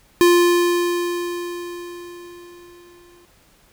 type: tone with exponential decay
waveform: square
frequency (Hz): 349.2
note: F4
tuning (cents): 0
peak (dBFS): -10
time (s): 0.21-3.25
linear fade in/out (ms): 0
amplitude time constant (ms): 660
effects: pink hiss -55 dBFS RMS until 3.72 s